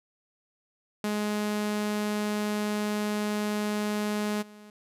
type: tone with level steps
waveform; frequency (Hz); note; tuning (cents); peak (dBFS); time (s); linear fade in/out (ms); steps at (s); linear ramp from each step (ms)
sawtooth; 209.5; G#3; +15; -23 / -43; 1.04-4.7; 2; 4.41; 20
effects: resampled to 32000 Hz